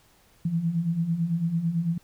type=beating tone pair; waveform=sine; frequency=160.9 / 169.9 Hz; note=E3 / F3; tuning=-42 / -47 cents; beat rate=9 Hz; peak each=-30 / -24 dBFS; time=0.45-1.98 s; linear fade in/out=5 ms; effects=pink hiss -60 dBFS RMS until 2.03 s